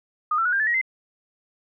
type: tone with pitch steps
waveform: sine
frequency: 1230 / 1341.3 / 1462.7 / 1595.1 / 1739.5 / 1896.9 / 2069 Hz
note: D#6 / E6 / F#6 / G6 / A6 / A#6 / C7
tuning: -20 / +30 / -20 / +30 / -20 / +30 / -20 cents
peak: -19 dBFS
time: 0.31-0.814 s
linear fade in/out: 5 ms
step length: 72 ms
effects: none